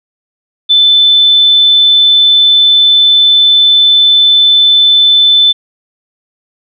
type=tone; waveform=sine; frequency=3520 Hz; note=A7; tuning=in tune; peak=-3 dBFS; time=0.69-5.53 s; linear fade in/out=20 ms; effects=none